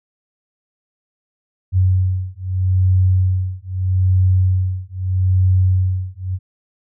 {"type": "beating tone pair", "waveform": "sine", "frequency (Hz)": [92.5, 93.29], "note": ["F#2", "F#2"], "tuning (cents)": [0, 15], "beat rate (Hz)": 0.79, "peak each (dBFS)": -16, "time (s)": [1.72, 6.39], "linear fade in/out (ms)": 50, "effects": []}